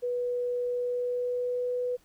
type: tone with pitch glide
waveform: sine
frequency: 490 to 494.5 Hz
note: B4 to B4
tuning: -14 to +2 cents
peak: -27 dBFS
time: 0.02-1.97 s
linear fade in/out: 20 ms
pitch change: +16 cents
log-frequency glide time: 0.67-1.76 s
effects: pink hiss -64 dBFS RMS until 2.04 s